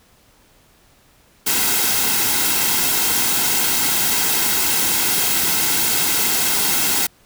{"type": "noise with comb filter", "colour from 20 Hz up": "white", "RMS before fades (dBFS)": -18, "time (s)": [1.46, 7.07], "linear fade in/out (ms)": 10, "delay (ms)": 1.7, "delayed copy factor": -0.55, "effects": ["pink hiss -54 dBFS RMS until 7.25 s"]}